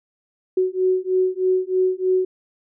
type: beating tone pair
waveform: sine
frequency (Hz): 370 / 373.2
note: F#4 / F#4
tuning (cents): 0 / +15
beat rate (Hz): 3.2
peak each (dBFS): -20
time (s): 0.57-2.25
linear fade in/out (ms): 5
effects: none